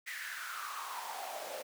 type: noise with high-pass filter sweep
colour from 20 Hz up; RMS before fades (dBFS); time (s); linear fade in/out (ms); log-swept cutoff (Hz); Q
pink; -42; 0.06-1.63; 20; 2000 to 540; 5.9
effects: none